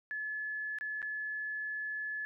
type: tone with dropouts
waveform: sine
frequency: 1717 Hz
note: A6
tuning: 43 cents flat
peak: -35 dBFS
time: 0.11-2.25 s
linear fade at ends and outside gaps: 0 ms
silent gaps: 0.786-0.81 / 1.018-1.027 s
effects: none